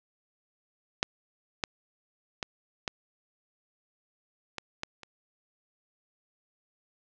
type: clicks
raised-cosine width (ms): 0.2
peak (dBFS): -7 / -10 / -14 / -13 / -17 / -15 / -27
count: 7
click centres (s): 1.029 / 1.638 / 2.428 / 2.878 / 4.583 / 4.834 / 5.033
effects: low-pass 7000 Hz 12 dB/octave